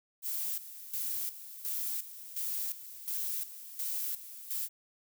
violet noise with tremolo, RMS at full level -35 dBFS, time 0.22-4.69 s, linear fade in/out 50 ms, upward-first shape square, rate 1.4 Hz, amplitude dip 75%, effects none

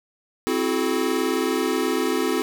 square chord, F# half-diminished seventh, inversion second, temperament equal with one note detuned, 261.6 / 329.6 / 370 / 428.7 Hz, C4 / E4 / F#4 / A4, 0 / 0 / 0 / -45 cents, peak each -27 dBFS, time 0.47-2.42 s, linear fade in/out 0 ms, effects none

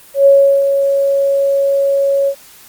sine tone with ADSR envelope, 554.4 Hz, C#5, in tune, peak -3 dBFS, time 0.14-2.35 s, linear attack 120 ms, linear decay 370 ms, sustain -7 dB, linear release 71 ms, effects white hiss -41 dBFS RMS until 2.68 s + Opus 32 kbps

